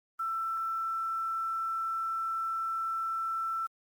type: tone with quantisation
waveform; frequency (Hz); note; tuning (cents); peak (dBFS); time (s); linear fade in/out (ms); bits
sine; 1334; E6; +20; -30; 0.19-3.67; 10; 9
effects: Opus 24 kbps